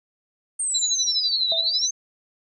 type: exponential two-way sweep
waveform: sine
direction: down then up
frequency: 8870 to 3603 to 6430 Hz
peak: -22 dBFS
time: 0.59-1.91 s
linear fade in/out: 10 ms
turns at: 1.56 s
type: tone with tremolo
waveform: sine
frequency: 3970 Hz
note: B7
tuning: 8 cents sharp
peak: -19 dBFS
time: 0.74-1.89 s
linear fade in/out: 10 ms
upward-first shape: sine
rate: 12 Hz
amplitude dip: 100%
type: tone with exponential decay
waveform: sine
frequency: 657 Hz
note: E5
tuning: 6 cents flat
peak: -24 dBFS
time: 1.52-1.81 s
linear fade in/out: 0 ms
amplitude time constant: 63 ms
effects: none